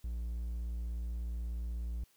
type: tone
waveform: triangle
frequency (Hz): 58.27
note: A#1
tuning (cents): 0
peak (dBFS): -33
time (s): 0.04-2.04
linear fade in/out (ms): 5
effects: white hiss -69 dBFS RMS until 2.16 s